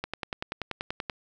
click train, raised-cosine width 0.3 ms, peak -15 dBFS, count 12, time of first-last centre 0.04-1.098 s, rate 10.4 Hz, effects none

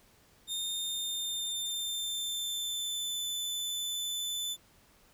sawtooth tone with pitch glide, 3646 to 3512 Hz, A#7 to A7, -39 to -4 cents, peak -30 dBFS, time 0.47-4.57 s, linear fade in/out 50 ms, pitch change -65 cents, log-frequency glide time 0.74-3.24 s, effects pink hiss -63 dBFS RMS until 5.13 s

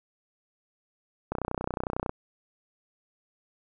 click train, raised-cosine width 1 ms, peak -15 dBFS, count 25, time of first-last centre 1.32-2.094 s, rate 31 Hz, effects none

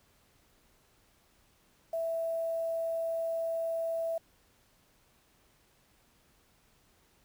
sine tone with quantisation, 659.3 Hz, E5, in tune, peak -30 dBFS, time 1.93-4.18 s, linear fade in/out 5 ms, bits 9, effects pink hiss -67 dBFS RMS until 7.24 s

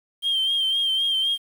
triangle tone with vibrato, 3176 Hz, G7, 22 cents sharp, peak -17 dBFS, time 0.22-1.38 s, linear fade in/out 50 ms, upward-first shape sine, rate 3.9 Hz, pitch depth 42 cents each way, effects tanh soft clip ceiling -16 dBFS + 8-bit

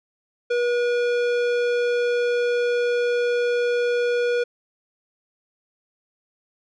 sine tone with tanh clipping, 482.8 Hz, B4, 39 cents flat, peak -21 dBFS, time 0.5-4.44 s, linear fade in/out 10 ms, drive 16 dB, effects none

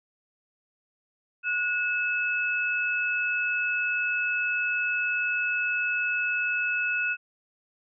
sine tone pair together, 1459.2 / 2600 Hz, F#6 / E7, -24 / -24 cents, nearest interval minor seventh, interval 1000 cents, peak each -27 / -27 dBFS, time 1.43-7.17 s, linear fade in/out 50 ms, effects none

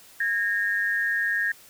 sine tone pair together, 1638.9 / 1840 Hz, G#6 / A#6, -23 / -23 cents, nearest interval major second, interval 200 cents, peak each -25 dBFS, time 0.2-1.52 s, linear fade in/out 5 ms, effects white hiss -51 dBFS RMS until 1.69 s

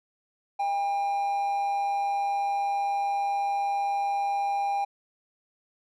triangle tone with amplitude modulation, 802 Hz, G5, 39 cents sharp, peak -21 dBFS, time 0.59-4.85 s, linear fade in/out 10 ms, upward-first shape sine, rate 165 Hz, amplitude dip 35%, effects none

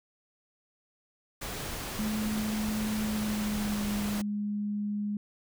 pink noise, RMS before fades -37 dBFS, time 1.41-4.22 s, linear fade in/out 10 ms
sine tone with pitch glide, 214.6 to 206.8 Hz, A3 to G#3, -43 to -7 cents, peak -29 dBFS, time 1.99-5.17 s, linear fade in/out 2 ms, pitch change -64 cents, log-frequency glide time 3.04-3.84 s
effects none

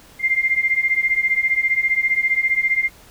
sine beating tone pair, 2093 / 2108 Hz, C7 / C7, 0 / +12 cents, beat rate 15 Hz, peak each -20 / -18 dBFS, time 0.19-2.9 s, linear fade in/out 50 ms, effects pink hiss -47 dBFS RMS until 3.1 s

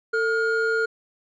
triangle tone pair together, 447 / 1421 Hz, A4 / F6, +27 / +30 cents, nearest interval octave + minor sixth, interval 2003 cents, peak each -21 dBFS, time 0.13-0.86 s, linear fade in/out 10 ms, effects resampled to 16000 Hz

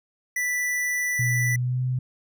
square tone, 1975.5 Hz, B6, in tune, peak -24 dBFS, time 0.36-1.56 s, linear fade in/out 5 ms
sine tone with pitch glide, 123.1 to 127.37 Hz, B2 to C3, -5 to -46 cents, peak -22 dBFS, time 1.19-1.99 s, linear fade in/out 5 ms, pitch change +59 cents, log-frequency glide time 1.54-1.82 s
effects none

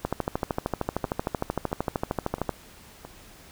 two click trains, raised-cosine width 1 ms, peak -11 / -24 dBFS, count 33 / 4, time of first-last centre 0.05-2.493 / 1.05-3.05 s, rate 13.1 / 1.5 Hz, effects pink hiss -50 dBFS RMS until 3.51 s

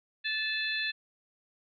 harmonic tone with a mistuned harmonic, 873 Hz, A5, 14 cents flat, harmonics 2 / 3 / 4 / 5, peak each -33 / -35 / -36 / -37 dBFS, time 0.24-0.92 s, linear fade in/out 20 ms, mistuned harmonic 5, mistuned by -110 cents, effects none

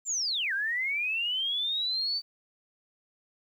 sine linear two-way sweep, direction down then up, 7459 to 1535 to 4608 Hz, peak -27 dBFS, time 0.05-2.22 s, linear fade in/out 50 ms, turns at 0.53 s, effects 10-bit

